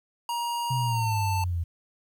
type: tone with pitch glide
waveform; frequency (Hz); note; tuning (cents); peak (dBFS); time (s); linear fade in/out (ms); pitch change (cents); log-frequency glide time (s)
square; 946 to 887.8; A#5 to A5; +25 to +15; -28; 0.29-1.44; 2; -110; 0.85-1.15
type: exponential sweep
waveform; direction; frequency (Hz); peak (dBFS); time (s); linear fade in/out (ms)
sine; down; 130.81 to 82.3; -25; 0.7-1.64; 10
effects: 10-bit